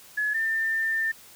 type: tone pair in turn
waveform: sine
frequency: 1701 / 1794.6 Hz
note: G#6 / A6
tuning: +41 / +34 cents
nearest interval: minor second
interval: 93 cents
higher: second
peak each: -23 dBFS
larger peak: neither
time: 0.17-0.34 / 0.34-1.12 s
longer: second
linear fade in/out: 10 ms
effects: white hiss -50 dBFS RMS until 1.35 s